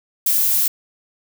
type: noise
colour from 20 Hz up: violet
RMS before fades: -17 dBFS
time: 0.26-0.68 s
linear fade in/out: 5 ms
effects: none